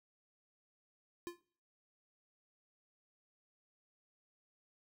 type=tone with exponential decay; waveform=square; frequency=347.6 Hz; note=F4; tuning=8 cents flat; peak=-38 dBFS; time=1.27-1.41 s; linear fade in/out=0 ms; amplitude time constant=29 ms; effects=noise-tail reverb RT60 0.5 s tail -21 dB re dry